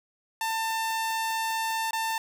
sawtooth tone with dropouts, 895 Hz, A5, 29 cents sharp, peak -23 dBFS, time 0.41-2.18 s, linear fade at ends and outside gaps 2 ms, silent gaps 1.909-1.931 s, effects none

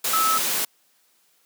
sine tone in noise, 1300 Hz, E6, 24 cents flat, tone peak -19 dBFS, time 0.13-0.38 s, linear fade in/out 5 ms, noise white, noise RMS -24 dBFS, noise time 0.04-0.65 s, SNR +2 dB, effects white hiss -63 dBFS RMS until 1.45 s + high-pass 200 Hz 12 dB/octave

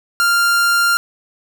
45% pulse tone, 1394 Hz, F6, 4 cents flat, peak -12 dBFS, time 0.2-0.97 s, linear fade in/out 0 ms, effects none

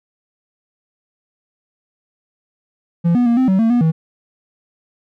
triangle tone with pitch steps, 170.1 / 244.4 / 235.1 / 258.9 / 189.8 / 226.1 / 241.9 / 160.9 Hz, F3 / B3 / A#3 / C4 / F#3 / A3 / B3 / E3, -45 / -18 / +15 / -18 / +44 / +47 / -36 / -42 cents, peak -9 dBFS, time 3.04-3.92 s, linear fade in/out 20 ms, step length 110 ms, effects none

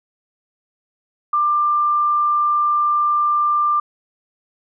sine tone, 1189 Hz, D6, 21 cents sharp, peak -14 dBFS, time 1.33-3.8 s, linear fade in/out 5 ms, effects none

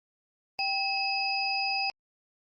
sine tone cluster, 785 / 2589 / 4938 Hz, G5 / E7 / D#8, +2 / -32 / -14 cents, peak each -31 dBFS, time 0.59-1.9 s, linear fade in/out 0 ms, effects Opus 32 kbps

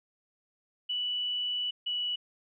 sine tone pair in turn, 2960 / 2946 Hz, F#7 / F#7, 0 / -8 cents, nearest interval unison, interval 8 cents, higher first, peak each -29 / -29 dBFS, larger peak neither, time 0.89-1.71 / 1.86-2.16 s, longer first, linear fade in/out 10 ms, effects none

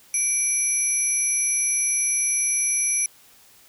sine tone cluster, 2340 / 5910 / 10850 Hz, D7 / F#8 / E9, -7 / -3 / +49 cents, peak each -30 / -24 / -22 dBFS, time 0.14-3.06 s, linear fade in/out 2 ms, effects white hiss -53 dBFS RMS until 3.68 s

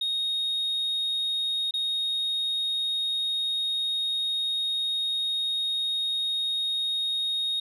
sine tone with dropouts, 3729 Hz, A#7, in tune, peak -23 dBFS, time 0.01-7.6 s, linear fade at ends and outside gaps 5 ms, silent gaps 1.71-1.738 s, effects tanh soft clip ceiling -23 dBFS

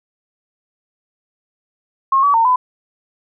sine tone with pitch steps, 1078 / 1141 / 911 / 1005 Hz, C#6 / C#6 / A#5 / B5, -49 / +50 / -40 / +30 cents, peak -10 dBFS, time 2.12-2.56 s, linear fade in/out 5 ms, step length 110 ms, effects none

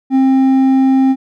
sine tone with hard clipping, 265.3 Hz, C4, 24 cents sharp, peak -9 dBFS, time 0.1-1.16 s, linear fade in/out 50 ms, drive 5 dB, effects none

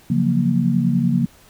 sine chord, Gb major seventh, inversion second, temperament equal, 138.59 / 174.61 / 185 / 233.1 Hz, Db3 / F3 / Gb3 / Bb3, 0 / 0 / 0 / 0 cents, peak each -21 / -20 / -23 / -19 dBFS, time 0.1-1.26 s, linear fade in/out 5 ms, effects pink hiss -50 dBFS RMS until 1.49 s

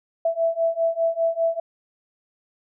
sine beating tone pair, 659.3 / 664.3 Hz, E5 / E5, 0 / +13 cents, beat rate 5 Hz, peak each -23 / -22 dBFS, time 0.25-1.6 s, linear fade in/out 5 ms, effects none

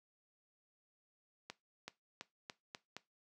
accelerating click train, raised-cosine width 0.2 ms, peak -27 dBFS, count 6, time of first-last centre 1.5-2.966 s, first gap 380 ms, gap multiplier 0.87, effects noise-tail reverb RT60 0.2 s tail -18 dB re dry + high-pass 150 Hz 12 dB/octave

